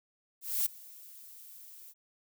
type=noise with ADSR envelope; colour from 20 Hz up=violet; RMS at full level=-28 dBFS; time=0.41-1.94 s; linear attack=250 ms; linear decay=7 ms; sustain=-23 dB; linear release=40 ms; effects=none